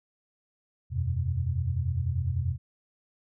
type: chord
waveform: sine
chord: E suspended second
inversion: none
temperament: equal with one note detuned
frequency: 82.41 / 92.5 / 125.85 Hz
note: E2 / F#2 / B2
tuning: 0 / 0 / +33 cents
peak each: -30 dBFS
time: 0.9-2.58 s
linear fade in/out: 50 ms
effects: none